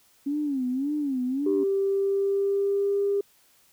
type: tone with vibrato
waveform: sine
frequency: 273.9 Hz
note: C#4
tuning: 21 cents flat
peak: -24 dBFS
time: 0.26-1.64 s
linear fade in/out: 10 ms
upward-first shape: sine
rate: 1.8 Hz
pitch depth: 160 cents each way
type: tone with pitch glide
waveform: sine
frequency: 392 to 401.2 Hz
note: G4 to G4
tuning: 0 to +40 cents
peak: -21 dBFS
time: 1.46-3.21 s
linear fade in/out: 5 ms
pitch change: +40 cents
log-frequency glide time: 1.78-3.03 s
effects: tanh soft clip ceiling -14 dBFS + white hiss -61 dBFS RMS until 3.72 s